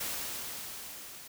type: noise with level ramp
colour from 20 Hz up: white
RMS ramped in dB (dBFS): -35 to -48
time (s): 0-1.28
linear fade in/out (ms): 10
effects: none